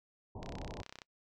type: low-pass noise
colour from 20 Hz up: pink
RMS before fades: -44 dBFS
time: 0.35-0.82 s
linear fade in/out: 5 ms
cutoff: 1000 Hz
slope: 96 dB/octave
type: click train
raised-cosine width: 0.2 ms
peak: -29 dBFS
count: 20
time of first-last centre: 0.43-1.018 s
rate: 32.3 Hz
effects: noise-tail reverb RT60 0.1 s tail -25 dB re dry